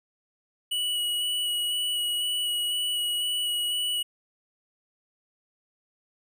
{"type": "tone with vibrato", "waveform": "square", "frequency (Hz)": 2931, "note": "F#7", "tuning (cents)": -17, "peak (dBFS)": -26, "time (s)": [0.71, 4.03], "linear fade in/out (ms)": 10, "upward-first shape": "square", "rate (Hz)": 2, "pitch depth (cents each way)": 10, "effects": []}